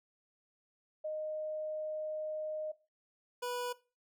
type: tone pair in turn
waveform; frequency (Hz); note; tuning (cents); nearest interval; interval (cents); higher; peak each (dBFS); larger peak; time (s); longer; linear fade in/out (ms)
sine / 25% pulse; 618 / 490.5; D#5 / B4; -12 / -12; major third; 400; first; -35 / -32; second; 1.04-2.72 / 3.42-3.73; first; 10
effects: noise-tail reverb RT60 0.3 s tail -18 dB re dry